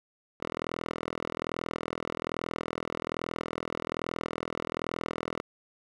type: tone with band-pass filter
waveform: 5% pulse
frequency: 41.2 Hz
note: E1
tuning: in tune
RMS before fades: -36 dBFS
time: 0.4-5.42 s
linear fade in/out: 10 ms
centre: 1000 Hz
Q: 0.58
effects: none